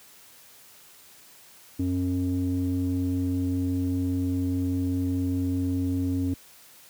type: tone with low-pass filter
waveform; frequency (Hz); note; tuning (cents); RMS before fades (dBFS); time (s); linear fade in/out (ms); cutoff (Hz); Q
square; 90.5; F#2; -38; -26; 1.79-6.34; 5; 310; 8.9
effects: white hiss -52 dBFS RMS until 6.89 s + high-pass 60 Hz 12 dB/octave